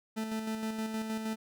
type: tone with tremolo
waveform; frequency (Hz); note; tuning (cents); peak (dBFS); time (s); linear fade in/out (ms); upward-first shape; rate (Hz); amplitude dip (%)
40% pulse; 220; A3; 0; -31; 0.16-1.36; 20; square; 6.4; 40
effects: none